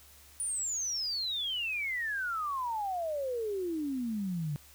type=exponential sweep; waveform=sine; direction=down; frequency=9640 to 141.7 Hz; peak=-31 dBFS; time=0.4-4.56 s; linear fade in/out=0 ms; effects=added 71 Hz sine -60 dBFS peak until 4.74 s + white hiss -57 dBFS RMS until 4.74 s